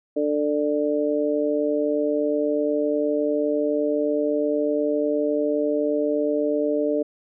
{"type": "harmonic tone", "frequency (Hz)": 148.1, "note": "D3", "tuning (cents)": 15, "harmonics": [2, 3, 4], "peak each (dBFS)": [-24, -24, -24], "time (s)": [0.16, 7.03], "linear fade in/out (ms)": 10, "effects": []}